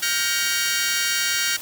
15% pulse chord, G half-diminished seventh, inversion third, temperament just, 1411.2 / 1568 / 1881.6 / 2258 Hz, F6 / G6 / Bb6 / Db7, +18 / 0 / +16 / +31 cents, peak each -20 dBFS, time 0.02-1.57 s, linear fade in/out 10 ms, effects white hiss -36 dBFS RMS until 1.61 s

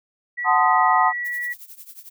sine tone, 1940 Hz, B6, 31 cents flat, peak -24 dBFS, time 0.37-1.54 s, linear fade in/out 20 ms
sine chord, F# diminished seventh, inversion none, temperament equal with one note detuned, 740 / 880 / 1033.9 / 1244.5 Hz, F#5 / A5 / C6 / Eb6, 0 / 0 / -21 / 0 cents, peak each -20 dBFS, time 0.44-1.13 s, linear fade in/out 50 ms
violet noise with tremolo, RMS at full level -38 dBFS, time 1.24-2.1 s, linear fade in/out 20 ms, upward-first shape triangle, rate 11 Hz, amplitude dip 90%
effects none

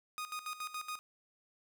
sawtooth tone with tremolo, 1240 Hz, D#6, 6 cents flat, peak -34 dBFS, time 0.18-0.99 s, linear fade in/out 0 ms, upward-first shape square, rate 7.1 Hz, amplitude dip 75%, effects 11-bit

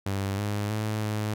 sawtooth tone with pitch steps, 98.2 / 103.4 / 107.7 / 106.5 Hz, G2 / G#2 / A2 / G#2, +4 / -7 / -37 / +44 cents, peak -23 dBFS, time 0.06-1.34 s, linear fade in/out 5 ms, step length 320 ms, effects none

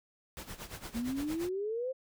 pink noise with tremolo, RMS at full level -42 dBFS, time 0.37-1.49 s, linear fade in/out 0 ms, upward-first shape sine, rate 8.7 Hz, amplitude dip 80%
sine exponential sweep, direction up, 225.8 to 534 Hz, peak -32 dBFS, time 0.94-1.93 s, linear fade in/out 20 ms
effects none

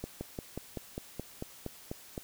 slowing click train, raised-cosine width 2 ms, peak -23 dBFS, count 11, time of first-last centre 0.04-2.178 s, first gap 170 ms, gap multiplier 1.05, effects white hiss -53 dBFS RMS until 2.23 s

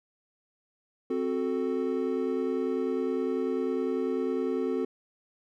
triangle chord, F# diminished, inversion second, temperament equal, 261.6 / 370 / 440 Hz, C4 / F#4 / A4, 0 / 0 / 0 cents, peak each -29 dBFS, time 1.1-4.85 s, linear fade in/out 5 ms, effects none

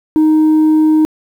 sine tone, 311.1 Hz, D#4, in tune, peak -4 dBFS, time 0.16-1.05 s, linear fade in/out 0 ms, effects tanh soft clip ceiling -6 dBFS + 7-bit

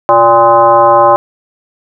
sine tone with frequency modulation, 810 Hz, G#5, 43 cents flat, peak -3 dBFS, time 0.09-1.16 s, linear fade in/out 0 ms, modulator 228 Hz, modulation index 1.5, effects none

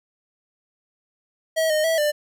square tone with pitch steps, 643 / 615 / 652 / 595 Hz, E5 / D#5 / E5 / D5, -43 / -20 / -19 / +22 cents, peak -19 dBFS, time 1.56-2.12 s, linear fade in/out 20 ms, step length 140 ms, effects none

